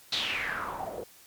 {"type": "noise with low-pass filter sweep", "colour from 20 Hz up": "white", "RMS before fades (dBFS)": -33, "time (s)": [0.12, 1.04], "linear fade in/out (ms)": 5, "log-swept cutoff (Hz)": [4200, 480], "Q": 5.1, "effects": ["white hiss -55 dBFS RMS until 1.26 s", "MP3 96 kbps"]}